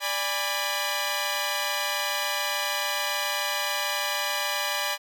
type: chord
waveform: 10% pulse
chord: G# diminished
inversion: second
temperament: equal with one note detuned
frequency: 587.3 / 815.9 / 987.8 Hz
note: D5 / G#5 / B5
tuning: 0 / -31 / 0 cents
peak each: -22 dBFS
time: 0-4.98 s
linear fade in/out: 50 ms
effects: none